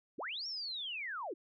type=linear two-way sweep; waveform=sine; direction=up then down; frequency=150.8 to 5600 to 279.7 Hz; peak=-38 dBFS; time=0.18-1.34 s; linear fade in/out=10 ms; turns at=0.47 s; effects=none